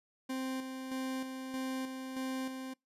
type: tone with tremolo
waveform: 40% pulse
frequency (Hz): 261.6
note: C4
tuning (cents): 0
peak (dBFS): -34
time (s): 0.29-2.74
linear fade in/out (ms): 10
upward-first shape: square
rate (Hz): 1.6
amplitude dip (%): 45
effects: noise-tail reverb RT60 0.2 s tail -26 dB re dry + resampled to 32000 Hz